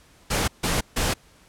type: noise bursts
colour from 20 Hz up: pink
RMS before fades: -23 dBFS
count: 3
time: 0.3-1.14 s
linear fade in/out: 10 ms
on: 180 ms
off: 150 ms
effects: pink hiss -55 dBFS RMS until 1.48 s + low-pass 11000 Hz 12 dB/octave